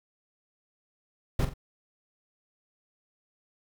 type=noise with echo; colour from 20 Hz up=brown; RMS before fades=-24 dBFS; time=1.39-1.45 s; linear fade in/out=5 ms; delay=44 ms; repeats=2; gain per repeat=-9 dB; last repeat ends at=1.538 s; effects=none